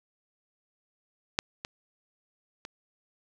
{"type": "clicks", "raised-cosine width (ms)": 0.2, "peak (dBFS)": [-7, -18, -22], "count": 3, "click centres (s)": [1.389, 1.649, 2.651], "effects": []}